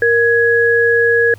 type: tone pair together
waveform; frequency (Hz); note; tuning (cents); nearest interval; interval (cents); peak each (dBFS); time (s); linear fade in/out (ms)
sine; 467.6 / 1671; A#4 / G#6; +5 / +10; octave + minor seventh; 2205; -12; 0.02-1.34; 2
effects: added 102 Hz sine -35 dBFS peak until 1.38 s + pink hiss -47 dBFS RMS until 1.38 s